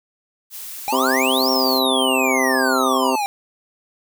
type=noise; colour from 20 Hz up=blue; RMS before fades=-33 dBFS; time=0.5-1.82 s; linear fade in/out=50 ms
type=exponential two-way sweep; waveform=square; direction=up then down; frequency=784 to 5600 to 784 Hz; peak=-20 dBFS; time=0.88-3.26 s; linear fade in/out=0 ms; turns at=1.5 s
type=harmonic tone; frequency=130.81 Hz; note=C3; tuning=in tune; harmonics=2 / 3 / 4 / 5 / 6 / 7 / 8 / 9; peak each=-22 / -24 / -25 / -26 / -27 / -27 / -28 / -29 dBFS; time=0.92-3.16 s; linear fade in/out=10 ms
effects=none